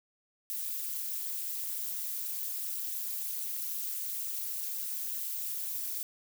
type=noise with amplitude modulation; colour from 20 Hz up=violet; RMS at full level=-32 dBFS; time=0.5-6.03 s; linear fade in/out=0 ms; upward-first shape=sine; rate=224 Hz; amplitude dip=95%; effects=none